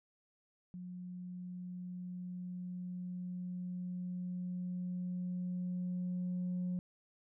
sine tone with level ramp, 180 Hz, F#3, 47 cents flat, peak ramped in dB -43 to -32 dBFS, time 0.74-6.79 s, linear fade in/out 0 ms, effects tanh soft clip ceiling -32 dBFS

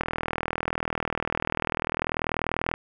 click train, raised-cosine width 0.5 ms, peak -10 dBFS, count 111, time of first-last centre 0.01-2.74 s, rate 40.3 Hz, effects none

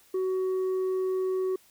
sine tone with tanh clipping, 374.6 Hz, F#4, 21 cents sharp, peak -26 dBFS, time 0.14-1.56 s, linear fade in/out 5 ms, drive 3 dB, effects white hiss -60 dBFS RMS until 1.7 s

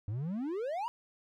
triangle exponential sweep, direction up, 96.8 to 987.8 Hz, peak -31 dBFS, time 0.08-0.88 s, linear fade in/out 0 ms, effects none

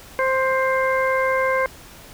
harmonic tone, 525 Hz, C5, 6 cents sharp, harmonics 1 / 2 / 3 / 4, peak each -20 / -23 / -25 / -26 dBFS, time 0.19-1.66 s, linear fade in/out 0 ms, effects pink hiss -43 dBFS RMS until 2.13 s

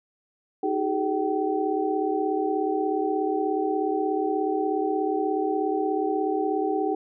sine tone cluster, 313.1 / 384.2 / 420.9 / 768 Hz, D#4 / G4 / G#4 / G5, +11 / -35 / +23 / -36 cents, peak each -28 dBFS, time 0.63-6.95 s, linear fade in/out 5 ms, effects none

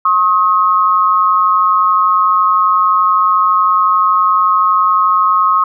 sine tone pair together, 1079 / 1267.3 Hz, C#6 / D#6, -47 / +31 cents, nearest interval minor third, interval 278 cents, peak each -11 dBFS, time 0.05-5.64 s, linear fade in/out 5 ms, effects none

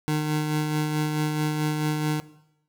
25% pulse tone with tremolo, 152.4 Hz, D#3, 36 cents flat, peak -18 dBFS, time 0.08-2.2 s, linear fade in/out 0 ms, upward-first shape sine, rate 4.6 Hz, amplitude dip 35%, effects noise-tail reverb RT60 0.8 s tail -17 dB re dry

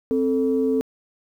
sine tone pair together, 262.7 / 441.2 Hz, C4 / A4, +7 / +5 cents, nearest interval major sixth, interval 898 cents, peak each -20 dBFS, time 0.11-0.81 s, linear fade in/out 0 ms, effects tanh soft clip ceiling -11 dBFS + 9-bit

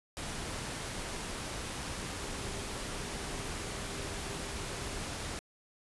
sine tone in noise, 400.6 Hz, G4, 38 cents sharp, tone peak -49 dBFS, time 2.19-4.99 s, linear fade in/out 0 ms, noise pink, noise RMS -39 dBFS, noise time 0.17-5.39 s, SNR -13 dB, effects resampled to 24000 Hz

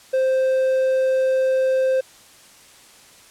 triangle tone, 523.3 Hz, C5, in tune, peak -14 dBFS, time 0.13-2.01 s, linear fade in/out 10 ms, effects white hiss -48 dBFS RMS until 3.3 s + low-pass 10000 Hz 12 dB/octave

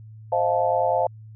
sine chord, F dominant seventh, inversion second, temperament just, 523.8 / 628.6 / 698.5 / 873.1 Hz, C5 / Eb5 / F5 / A5, +2 / +18 / 0 / -14 cents, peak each -24 / -25 / -23 / -25 dBFS, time 0.32-1.07 s, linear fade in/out 5 ms, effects added 109 Hz sine -40 dBFS peak until 1.35 s

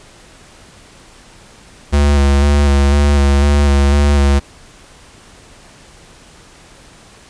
square tone with vibrato, 71 Hz, C#2, 42 cents sharp, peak -9 dBFS, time 1.92-4.4 s, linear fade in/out 20 ms, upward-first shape square, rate 2 Hz, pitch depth 25 cents each way, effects pink hiss -42 dBFS RMS until 7.29 s + resampled to 22050 Hz

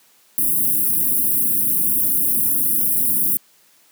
white band-stop noise, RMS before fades -18 dBFS, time 0.38-3.37 s, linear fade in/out 0 ms, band 330 to 9900 Hz, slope 48 dB/octave, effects white hiss -55 dBFS RMS until 3.91 s + high-pass 150 Hz 12 dB/octave

